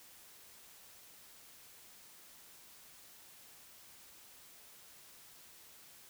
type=silence; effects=white hiss -58 dBFS RMS until 6.09 s